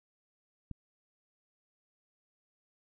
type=click; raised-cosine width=5 ms; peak=-28 dBFS; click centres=0.713 s; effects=none